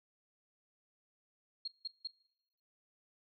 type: tone bursts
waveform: sine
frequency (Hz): 4256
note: C8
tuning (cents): +29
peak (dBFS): -36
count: 3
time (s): 1.65-2.074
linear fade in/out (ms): 5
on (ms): 28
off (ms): 170
effects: noise-tail reverb RT60 0.9 s tail -24 dB re dry + MP3 64 kbps